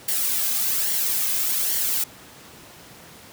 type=noise with flanger; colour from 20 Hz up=blue; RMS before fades=-23 dBFS; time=0.08-2.04 s; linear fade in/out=5 ms; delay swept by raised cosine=0.78 to 2.18 ms; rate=1.2 Hz; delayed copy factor=-0.55; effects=pink hiss -45 dBFS RMS until 3.32 s + high-pass 100 Hz 12 dB/octave